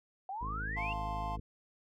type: exponential sweep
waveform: sine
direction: up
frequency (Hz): 740 to 2826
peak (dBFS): -37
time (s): 0.29-0.93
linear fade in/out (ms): 2
type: harmonic tone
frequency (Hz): 52.9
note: G#1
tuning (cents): +33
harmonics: 1 / 2 / 3 / 4 / 5 / 6 / 8 / 9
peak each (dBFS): -39 / -45 / -49 / -51 / -53 / -55 / -57 / -58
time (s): 0.41-1.4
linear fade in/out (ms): 5
type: chord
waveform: triangle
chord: F major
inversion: none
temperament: equal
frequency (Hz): 698.5 / 880 / 1046.5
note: F5 / A5 / C6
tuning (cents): 0 / 0 / 0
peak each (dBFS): -39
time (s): 0.76-1.37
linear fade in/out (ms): 20
effects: none